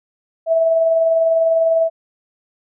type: tone with tremolo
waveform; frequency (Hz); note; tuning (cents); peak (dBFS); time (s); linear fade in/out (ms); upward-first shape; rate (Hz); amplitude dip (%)
sine; 655; E5; -11; -10; 0.46-1.9; 50; triangle; 20; 40
effects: none